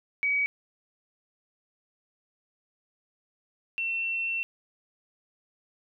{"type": "tone pair in turn", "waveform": "sine", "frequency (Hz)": [2268, 2702], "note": ["C#7", "E7"], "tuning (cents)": [39, 42], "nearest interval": "minor third", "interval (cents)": 303, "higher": "second", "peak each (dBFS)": [-23, -27], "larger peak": "first", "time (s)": [[0.23, 0.46], [3.78, 4.43]], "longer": "second", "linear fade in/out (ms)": 0, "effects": []}